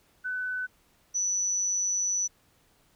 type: tone pair in turn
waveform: sine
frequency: 1503 / 5946 Hz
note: F#6 / F#8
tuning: +27 / +8 cents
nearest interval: 2 octaves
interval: 2381 cents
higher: second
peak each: -29 / -25 dBFS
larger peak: second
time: 0.24-0.67 / 1.14-2.28 s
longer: second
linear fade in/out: 20 ms
effects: pink hiss -65 dBFS RMS until 2.95 s